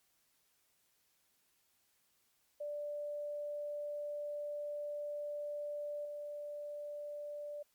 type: tone with level steps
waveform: sine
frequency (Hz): 587.3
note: D5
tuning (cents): 0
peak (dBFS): -38 / -41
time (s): 2.6-7.63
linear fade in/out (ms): 10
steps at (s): 6.05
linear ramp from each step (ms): 2
effects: white hiss -75 dBFS RMS until 7.74 s + MP3 96 kbps